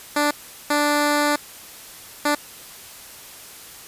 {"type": "tone bursts at uneven times", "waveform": "10% pulse", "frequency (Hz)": 293.7, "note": "D4", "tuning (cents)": 0, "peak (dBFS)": -9, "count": 3, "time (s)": [[0.16, 0.31], [0.7, 1.36], [2.25, 2.35]], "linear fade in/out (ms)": 5, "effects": ["white hiss -41 dBFS RMS until 3.87 s", "resampled to 32000 Hz"]}